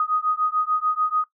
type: beating tone pair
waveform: sine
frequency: 1244.5 / 1251.3 Hz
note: D#6 / D#6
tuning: 0 / +9 cents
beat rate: 6.8 Hz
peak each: -23 dBFS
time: 0-1.24 s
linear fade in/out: 2 ms
effects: noise-tail reverb RT60 0.1 s tail -17 dB re dry